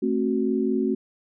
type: chord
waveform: sine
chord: F# diminished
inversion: first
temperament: just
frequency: 222 / 266.4 / 370 Hz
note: A3 / C4 / F#4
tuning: +16 / +31 / 0 cents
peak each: -25 dBFS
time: 0.02-0.95 s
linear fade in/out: 10 ms
effects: none